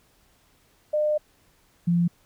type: tone pair in turn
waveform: sine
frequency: 604 / 172.45 Hz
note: D5 / F3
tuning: +48 / -22 cents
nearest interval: octave + minor seventh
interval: 2170 cents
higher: first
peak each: -20 / -18 dBFS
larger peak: second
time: 0.93-1.18 / 1.87-2.08 s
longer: first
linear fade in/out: 10 ms
effects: pink hiss -62 dBFS RMS until 2.25 s